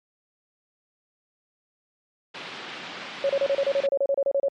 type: band-pass noise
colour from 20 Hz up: white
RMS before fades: -38 dBFS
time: 2.34-3.87 s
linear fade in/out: 10 ms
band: 150 to 3600 Hz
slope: 24 dB/octave
type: tone bursts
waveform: sine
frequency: 554.4 Hz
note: C#5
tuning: in tune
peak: -19 dBFS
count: 15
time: 3.24-4.484 s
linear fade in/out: 2 ms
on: 54 ms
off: 31 ms
effects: MP3 48 kbps